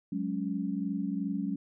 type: chord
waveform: sine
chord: F# suspended second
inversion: none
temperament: equal with one note detuned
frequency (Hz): 185 / 207.7 / 278.9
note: F#3 / G#3 / C#4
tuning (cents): 0 / 0 / +11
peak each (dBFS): -34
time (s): 0.12-1.56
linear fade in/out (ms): 5
effects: none